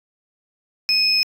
sine tone pair together, 2489 / 5192 Hz, D#7 / E8, 0 / -27 cents, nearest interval octave + minor second, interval 1273 cents, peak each -20 / -15 dBFS, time 0.89-1.23 s, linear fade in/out 0 ms, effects tanh soft clip ceiling -9 dBFS

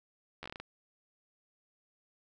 slowing click train, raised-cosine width 0.3 ms, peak -26 dBFS, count 8, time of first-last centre 0.43-0.6 s, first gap 12 ms, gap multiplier 1.23, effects none

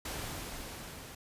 pink noise with level ramp, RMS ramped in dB -38 to -48 dBFS, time 0.05-1.15 s, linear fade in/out 5 ms, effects resampled to 32000 Hz

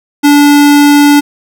square tone, 289.6 Hz, D4, 24 cents flat, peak -3 dBFS, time 0.23-1.21 s, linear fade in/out 20 ms, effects none

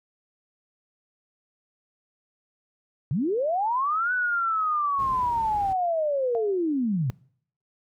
sine linear two-way sweep, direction up then down, 117.7 to 1504 to 117.7 Hz, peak -22 dBFS, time 3.11-7.1 s, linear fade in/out 0 ms, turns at 4.13 s
brown noise, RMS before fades -36 dBFS, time 4.98-5.74 s, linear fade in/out 20 ms
sine tone with exponential decay, 688 Hz, F5, 26 cents flat, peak -26 dBFS, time 6.35-6.6 s, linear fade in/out 0 ms, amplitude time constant 54 ms
effects noise-tail reverb RT60 0.6 s tail -23 dB re dry + high-pass 60 Hz 12 dB/octave

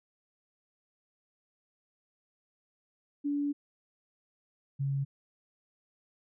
sine tone pair in turn, 287.7 / 138.15 Hz, D4 / C#3, -36 / -6 cents, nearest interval octave + minor second, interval 1270 cents, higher first, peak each -28 dBFS, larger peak neither, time 3.24-3.53 / 4.79-5.05 s, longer first, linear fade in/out 20 ms, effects none

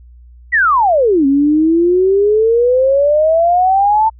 sine exponential two-way sweep, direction down then up, 2000 to 270.4 to 897 Hz, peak -8 dBFS, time 0.52-4.1 s, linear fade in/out 20 ms, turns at 1.26 s, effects added 60 Hz sine -37 dBFS peak until 4.19 s

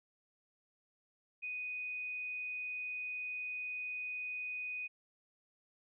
sine tone, 2489 Hz, D#7, in tune, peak -38 dBFS, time 1.42-4.88 s, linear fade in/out 20 ms, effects none

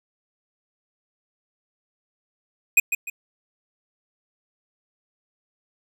square tone with echo, 2489 Hz, D#7, in tune, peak -12 dBFS, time 2.77-2.8 s, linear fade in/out 5 ms, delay 150 ms, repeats 2, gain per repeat -9 dB, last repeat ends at 3.1 s, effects none

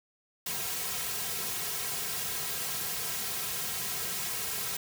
white noise with comb filter, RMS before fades -34 dBFS, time 0.46-4.77 s, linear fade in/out 5 ms, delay 3.4 ms, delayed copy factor -0.85, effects none

